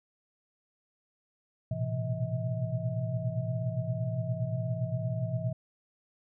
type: tone cluster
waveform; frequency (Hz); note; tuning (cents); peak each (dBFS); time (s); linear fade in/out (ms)
sine; 111.8 / 121.4 / 129.1 / 167.4 / 639; A2 / B2 / C3 / E3 / D#5; +28 / -29 / -23 / +27 / +46; -35 / -35 / -34 / -37 / -39; 1.71-5.53; 5
effects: none